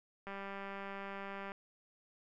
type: click train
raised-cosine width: 0.5 ms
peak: -30 dBFS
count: 247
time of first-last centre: 0.27-1.519 s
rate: 197 Hz
effects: none